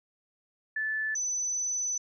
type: tone pair in turn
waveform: sine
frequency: 1745 / 6007 Hz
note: A6 / F#8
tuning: -15 / +25 cents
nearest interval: octave + major sixth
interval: 2140 cents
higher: second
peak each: -28 dBFS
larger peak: neither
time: 0.76-1.15 / 1.15-1.98 s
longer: second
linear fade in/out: 5 ms
effects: none